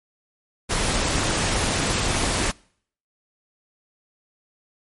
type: noise with amplitude modulation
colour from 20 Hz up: pink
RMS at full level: -21 dBFS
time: 0.69-2.52 s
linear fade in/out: 20 ms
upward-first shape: sine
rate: 236 Hz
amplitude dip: 30%
effects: noise-tail reverb RT60 0.6 s tail -25 dB re dry + MP3 48 kbps